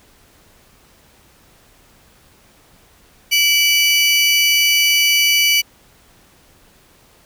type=tone pair together; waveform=30% pulse; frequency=2304 / 2957 Hz; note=D7 / F#7; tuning=-34 / -2 cents; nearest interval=major third; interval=432 cents; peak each=-12 dBFS; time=3.31-5.62 s; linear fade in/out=20 ms; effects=pink hiss -51 dBFS RMS until 7.25 s